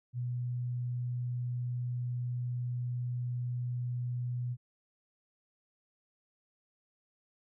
sine tone, 122.8 Hz, B2, 9 cents flat, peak -32 dBFS, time 0.13-4.57 s, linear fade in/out 50 ms, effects none

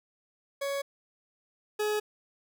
40% pulse tone pair in turn, 558 / 422.4 Hz, C#5 / G#4, +11 / +29 cents, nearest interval perfect fourth, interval 482 cents, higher first, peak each -29 / -26 dBFS, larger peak second, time 0.61-0.82 / 1.79-2 s, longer neither, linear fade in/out 10 ms, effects none

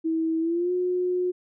sine tone with pitch glide, 323.8 to 361.4 Hz, E4 to F#4, -31 to -41 cents, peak -22 dBFS, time 0.04-1.32 s, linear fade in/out 20 ms, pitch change +190 cents, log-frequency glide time 0.4-0.72 s, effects none

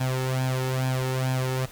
sawtooth tone with flanger, 129.7 Hz, C3, 15 cents flat, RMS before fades -26 dBFS, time 0-1.66 s, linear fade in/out 10 ms, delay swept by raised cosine 1.2 to 2.3 ms, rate 2.3 Hz, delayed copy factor +0.7, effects pink hiss -46 dBFS RMS until 1.71 s

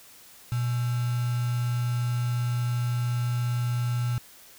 sine tone with quantisation, 121.3 Hz, B2, 31 cents flat, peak -24 dBFS, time 0.52-4.18 s, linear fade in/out 0 ms, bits 6, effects white hiss -51 dBFS RMS until 4.58 s

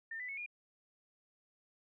sine tone with pitch steps, 1808 / 1994.5 / 2200 / 2427 Hz, A6 / B6 / C#7 / D#7, +47 / +17 / -14 / -44 cents, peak -40 dBFS, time 0.11-0.462 s, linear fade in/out 5 ms, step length 88 ms, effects none

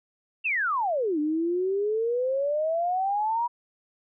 sine exponential two-way sweep, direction down then up, 2794 to 294.4 to 970 Hz, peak -23 dBFS, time 0.44-3.48 s, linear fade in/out 20 ms, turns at 1.19 s, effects none

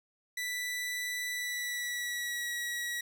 sawtooth tone with pitch glide, 1975.5 to 1920.4 Hz, B6 to B6, 0 to -49 cents, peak -30 dBFS, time 0.37-3.01 s, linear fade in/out 5 ms, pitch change -49 cents, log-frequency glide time 1.31-2.5 s, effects none

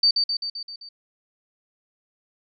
sine tone with echo, 4600 Hz, D8, 37 cents flat, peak -14 dBFS, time 0.03-0.11 s, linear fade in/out 5 ms, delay 130 ms, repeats 6, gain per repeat -4 dB, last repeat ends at 0.89 s, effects none

